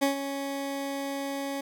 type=tone with ADSR envelope; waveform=20% pulse; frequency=277.2 Hz; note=C#4; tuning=in tune; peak=-16 dBFS; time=0.01-1.61 s; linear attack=19 ms; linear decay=120 ms; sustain=-10 dB; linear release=6 ms; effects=none